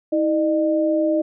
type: tone pair together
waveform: sine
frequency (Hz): 321.5 / 607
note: E4 / D#5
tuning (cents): -43 / -43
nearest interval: major seventh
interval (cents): 1100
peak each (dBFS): -19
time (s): 0.12-1.22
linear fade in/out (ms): 10
effects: none